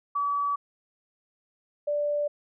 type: tone pair in turn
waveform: sine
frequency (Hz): 1144 / 586.7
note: D6 / D5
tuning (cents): -46 / -2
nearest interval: octave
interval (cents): 1156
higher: first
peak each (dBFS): -24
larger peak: neither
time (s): 0.15-0.56 / 1.87-2.28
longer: neither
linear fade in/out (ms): 10
effects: none